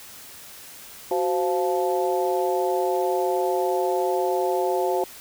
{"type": "harmonic tone with a mistuned harmonic", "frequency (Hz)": 174.3, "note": "F3", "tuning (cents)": -3, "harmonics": [2, 3, 4, 5], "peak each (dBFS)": [-24, -26, -27, -28], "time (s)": [1.11, 5.04], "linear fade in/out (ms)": 2, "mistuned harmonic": 2, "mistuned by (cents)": 110, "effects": ["white hiss -43 dBFS RMS until 5.2 s"]}